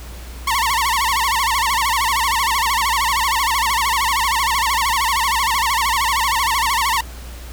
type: tone with vibrato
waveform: sawtooth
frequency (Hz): 1001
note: B5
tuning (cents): +23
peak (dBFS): -12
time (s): 0.47-7.01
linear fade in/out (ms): 5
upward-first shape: sine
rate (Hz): 13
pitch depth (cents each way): 210
effects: added 60 Hz sine -31 dBFS peak until 7.52 s + pink hiss -39 dBFS RMS until 7.52 s